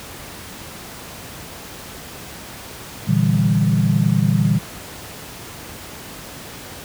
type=chord; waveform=sine; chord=E half-diminished seventh; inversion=second; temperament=equal; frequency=116.54 / 146.83 / 164.81 / 196 Hz; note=Bb2 / D3 / E3 / G3; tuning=0 / 0 / 0 / 0 cents; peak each=-19 dBFS; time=3.07-4.59 s; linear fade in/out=20 ms; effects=pink hiss -35 dBFS RMS until 6.84 s + high-pass 60 Hz 12 dB/octave